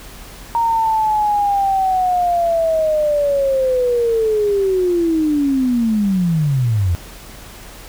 sine linear sweep, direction down, 933 to 82.2 Hz, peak -13 dBFS, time 0.55-6.95 s, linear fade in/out 0 ms, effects added 43 Hz sine -38 dBFS peak until 7.88 s + pink hiss -38 dBFS RMS until 7.88 s

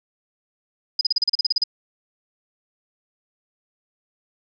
sine tone bursts, 4978 Hz, D#8, in tune, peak -15 dBFS, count 12, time 0.99-1.638 s, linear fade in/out 5 ms, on 21 ms, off 36 ms, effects none

